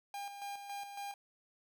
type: tone with tremolo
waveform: 45% pulse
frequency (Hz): 805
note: G5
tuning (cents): +46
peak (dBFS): -40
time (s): 0.14-1.14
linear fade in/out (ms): 2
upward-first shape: square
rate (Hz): 3.6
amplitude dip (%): 50
effects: none